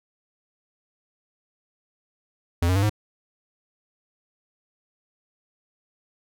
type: tone with pitch steps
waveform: square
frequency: 85.8 / 91.96 / 98.56 / 105.63 Hz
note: F2 / F#2 / G2 / G#2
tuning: -30 / -10 / +10 / +30 cents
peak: -19 dBFS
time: 2.62-2.896 s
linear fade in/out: 5 ms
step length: 69 ms
effects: none